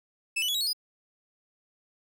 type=tone with pitch steps; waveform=40% pulse; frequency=2622 / 2977 / 3381 / 3839 / 4359 / 4950 Hz; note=E7 / F#7 / G#7 / B7 / C#8 / D#8; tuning=-10 / +10 / +30 / -50 / -30 / -10 cents; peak=-25 dBFS; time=0.36-0.732 s; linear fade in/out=10 ms; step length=62 ms; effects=none